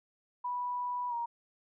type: tone with pitch glide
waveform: sine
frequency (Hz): 983 to 940.8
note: B5 to A#5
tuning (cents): -8 to +16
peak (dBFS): -32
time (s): 0.44-1.26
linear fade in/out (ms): 10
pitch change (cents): -76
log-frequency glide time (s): 1.09-1.14
effects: none